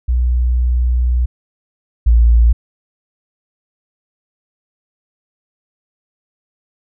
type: tone pair in turn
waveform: sine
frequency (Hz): 61.2 / 57.77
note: B1 / A#1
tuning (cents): -15 / -15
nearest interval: minor second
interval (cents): 100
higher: first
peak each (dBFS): -11 / -6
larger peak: second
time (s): 0.08-1.26 / 2.06-2.53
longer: first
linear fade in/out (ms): 10
effects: none